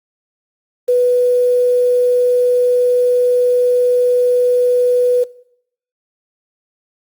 sine tone with quantisation, 493.7 Hz, B4, 1 cent flat, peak -9 dBFS, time 0.88-5.24 s, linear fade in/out 10 ms, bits 6, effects noise-tail reverb RT60 0.7 s tail -21 dB re dry + Opus 48 kbps

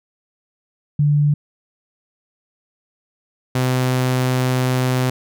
sine / sawtooth tone pair in turn, 146.83 / 127.82 Hz, D3 / C3, 0 / -40 cents, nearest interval major second, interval 240 cents, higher first, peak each -12 dBFS, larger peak neither, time 0.99-1.34 / 3.55-5.1 s, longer second, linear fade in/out 5 ms, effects none

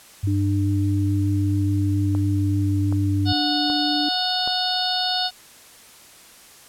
sine tone with vibrato, 98 Hz, G2, in tune, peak -19 dBFS, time 0.23-3.33 s, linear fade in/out 10 ms, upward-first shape sine, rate 6.9 Hz, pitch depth 11 cents each way
sine tone with pitch glide, 298.9 to 295.8 Hz, D4 to D4, +31 to +13 cents, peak -23 dBFS, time 0.27-4.09 s, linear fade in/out 5 ms, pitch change -18 cents, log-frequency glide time 1.34-3.42 s
click train, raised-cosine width 1 ms, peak -19 dBFS, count 4, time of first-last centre 2.15-4.476 s, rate 1.29 Hz
harmonic tone, 733 Hz, F#5, 16 cents flat, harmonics 1 / 2 / 4 / 5 / 6 / 7, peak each -26 / -32 / -30 / -26 / -25 / -31 dBFS, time 3.25-5.31 s, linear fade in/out 50 ms
effects white hiss -47 dBFS RMS until 6.68 s + low-pass 12000 Hz 12 dB/octave

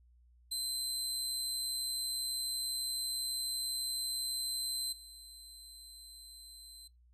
25% pulse tone with level steps, 4083 Hz, C8, 43 cents flat, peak -30 / -46 dBFS, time 0.51-6.88 s, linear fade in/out 10 ms, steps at 4.92 s, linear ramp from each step 10 ms, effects noise-tail reverb RT60 0.2 s tail -19 dB re dry + added 60 Hz sine -61 dBFS peak until 7.13 s

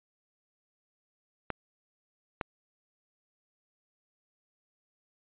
clicks, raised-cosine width 0.5 ms, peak -16 dBFS, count 2, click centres 1.503 / 2.412 s, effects resampled to 8000 Hz

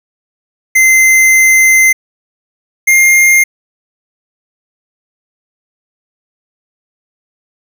square tone pair in turn, 2072 / 2117 Hz, C7 / C7, -17 / +20 cents, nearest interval unison, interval 37 cents, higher second, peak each -5 dBFS, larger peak neither, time 0.75-1.93 / 2.87-3.44 s, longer first, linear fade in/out 10 ms, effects none

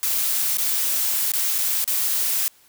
blue noise with dropouts, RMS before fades -22 dBFS, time 0.03-2.48 s, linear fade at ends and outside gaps 0 ms, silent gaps 0.571-0.584 / 1.319-1.336 / 1.582-1.586 / 1.842-1.877 s, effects white hiss -55 dBFS RMS until 2.68 s

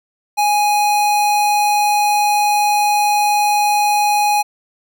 square tone, 830.6 Hz, G#5, in tune, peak -13 dBFS, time 0.37-4.43 s, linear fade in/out 20 ms, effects none

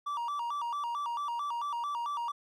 triangle tone with vibrato, 1046.5 Hz, C6, in tune, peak -30 dBFS, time 0.06-2.32 s, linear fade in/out 10 ms, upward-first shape square, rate 4.5 Hz, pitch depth 180 cents each way, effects none

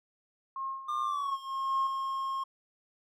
sine tone with tremolo, 1074 Hz, C6, 45 cents sharp, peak -32 dBFS, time 0.56-1.87 s, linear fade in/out 2 ms, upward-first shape sine, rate 2.6 Hz, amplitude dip 70%
triangle tone with pitch glide, 1200 to 1075.3 Hz, D6 to C6, +37 to +47 cents, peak -29 dBFS, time 0.88-2.44 s, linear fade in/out 10 ms, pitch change -190 cents, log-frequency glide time 1.02-1.38 s
effects none

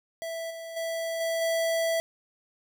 square tone with level steps, 659.3 Hz, E5, in tune, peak -33 / -38 / -30 / -27 / -25 dBFS, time 0.22-2 s, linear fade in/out 0 ms, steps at 0.5 / 0.76 / 1.2 / 1.41 s, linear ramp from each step 10 ms, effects none

